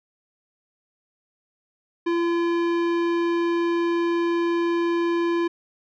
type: tone with tanh clipping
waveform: sine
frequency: 340.7 Hz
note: F4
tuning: 43 cents flat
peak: -22 dBFS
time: 2.06-5.48 s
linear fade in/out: 10 ms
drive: 17 dB
effects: none